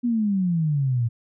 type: exponential sweep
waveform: sine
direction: down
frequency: 246.9 to 113.3 Hz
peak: -19 dBFS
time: 0.03-1.09 s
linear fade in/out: 20 ms
effects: none